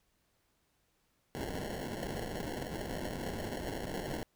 white noise with sample-and-hold, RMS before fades -39 dBFS, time 1.35-4.23 s, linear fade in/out 0 ms, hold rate 1225 Hz, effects pink hiss -75 dBFS RMS until 4.35 s

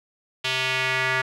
square tone with band-pass filter sweep, 130 Hz, C3, 11 cents flat, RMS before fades -24 dBFS, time 0.44-1.22 s, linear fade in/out 10 ms, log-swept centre 3100 to 1800 Hz, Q 2.2, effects none

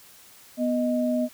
sine tone pair together, 246.6 / 622.3 Hz, B3 / D#5, -2 / 0 cents, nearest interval octave + major third, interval 1602 cents, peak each -23 / -26 dBFS, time 0.57-1.29 s, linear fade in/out 50 ms, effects white hiss -51 dBFS RMS until 1.33 s

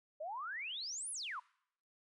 sine exponential two-way sweep, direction up then down, 580 to 10720 to 915 Hz, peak -40 dBFS, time 0.2-1.4 s, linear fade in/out 10 ms, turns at 1.11 s, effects noise-tail reverb RT60 0.7 s tail -24 dB re dry

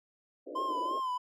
pink band-pass noise, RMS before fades -41 dBFS, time 0.46-1 s, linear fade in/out 20 ms, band 280 to 640 Hz, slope 96 dB/octave
triangle tone with vibrato, 1031 Hz, C6, 26 cents flat, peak -29 dBFS, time 0.55-1.18 s, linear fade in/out 10 ms, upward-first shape sine, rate 3 Hz, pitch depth 65 cents each way
effects none

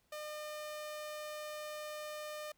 sawtooth tone, 605 Hz, D#5, 49 cents flat, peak -38 dBFS, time 0.12-2.52 s, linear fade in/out 5 ms, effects pink hiss -75 dBFS RMS until 2.57 s

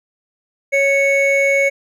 triangle tone pair together, 554.4 / 2214 Hz, C#5 / C#7, 0 / -3 cents, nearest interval 2 octaves, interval 2397 cents, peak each -13 dBFS, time 0.72-1.7 s, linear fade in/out 20 ms, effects none

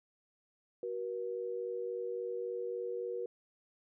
sine tone pair together, 374.7 / 478.3 Hz, F#4 / A#4, +22 / +44 cents, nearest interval major third, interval 422 cents, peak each -40 / -37 dBFS, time 0.83-3.26 s, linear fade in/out 2 ms, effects none

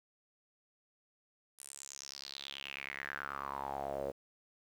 sawtooth tone with band-pass filter sweep, 69.3 Hz, C#2, in tune, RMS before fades -43 dBFS, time 1.58-4.12 s, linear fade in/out 20 ms, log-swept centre 10000 to 510 Hz, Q 5.8, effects 10-bit

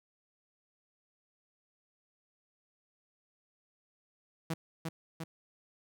sawtooth tone with echo, 162.6 Hz, E3, 23 cents flat, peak -28 dBFS, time 4.5-4.54 s, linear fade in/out 5 ms, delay 350 ms, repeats 2, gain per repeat -3 dB, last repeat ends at 5.24 s, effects none

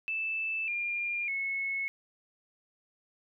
sine tone with pitch steps, 2637 / 2404 / 2192 Hz, E7 / D7 / C#7, 0 / +40 / -20 cents, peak -30 dBFS, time 0.08-1.88 s, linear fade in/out 0 ms, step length 600 ms, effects none

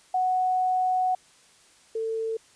sine tone pair in turn, 740 / 447.3 Hz, F#5 / A4, 0 / +28 cents, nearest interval major sixth, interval 872 cents, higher first, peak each -21 / -26 dBFS, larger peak first, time 0.14-1.15 / 1.95-2.37 s, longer first, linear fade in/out 5 ms, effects white hiss -57 dBFS RMS until 2.55 s + resampled to 22050 Hz

